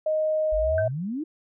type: tone with pitch glide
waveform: sine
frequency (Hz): 622.3 to 638.7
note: D#5 to D#5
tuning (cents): 0 to +45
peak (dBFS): -21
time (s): 0.06-0.88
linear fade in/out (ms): 5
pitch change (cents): +45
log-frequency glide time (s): 0.57-0.77
type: exponential sweep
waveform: sine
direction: up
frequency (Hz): 43.65 to 330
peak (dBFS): -27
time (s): 0.52-1.24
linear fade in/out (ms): 10
type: tone with exponential decay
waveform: sine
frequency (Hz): 1547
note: G6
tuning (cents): -23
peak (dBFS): -26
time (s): 0.78-0.91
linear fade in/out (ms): 2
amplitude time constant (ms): 28
effects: none